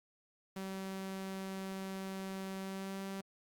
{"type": "tone with pitch glide", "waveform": "sawtooth", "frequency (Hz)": [191.7, 194.26], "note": ["G3", "G3"], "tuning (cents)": [-38, -15], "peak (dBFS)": -36, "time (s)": [0.56, 3.21], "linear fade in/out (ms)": 5, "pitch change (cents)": 23, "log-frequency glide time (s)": [2.59, 3.01], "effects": ["Opus 48 kbps"]}